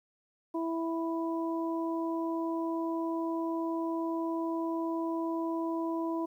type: harmonic tone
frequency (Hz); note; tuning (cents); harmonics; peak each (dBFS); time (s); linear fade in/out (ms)
329.6; E4; 0; 1 / 2 / 3; -31 / -39 / -38; 0.54-6.26; 10
effects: 11-bit